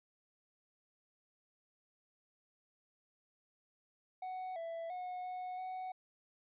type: tone with pitch steps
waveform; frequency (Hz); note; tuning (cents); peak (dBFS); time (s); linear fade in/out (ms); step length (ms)
triangle; 743 / 664 / 728 / 733 / 744; F#5 / E5 / F#5 / F#5 / F#5; +7 / +12 / -28 / -16 / +9; -38; 4.22-5.92; 5; 340
effects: resampled to 8000 Hz